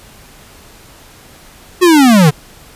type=linear sweep; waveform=square; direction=down; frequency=371.8 to 138.59 Hz; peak=-5 dBFS; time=1.81-2.31 s; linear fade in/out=20 ms; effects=pink hiss -40 dBFS RMS until 2.75 s + resampled to 32000 Hz